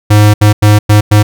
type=tone bursts at uneven times; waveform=square; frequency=104.9 Hz; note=G#2; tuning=18 cents sharp; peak=-3 dBFS; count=5; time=0.1-0.34 / 0.41-0.53 / 0.62-0.79 / 0.89-1.01 / 1.11-1.23 s; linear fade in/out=10 ms; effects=none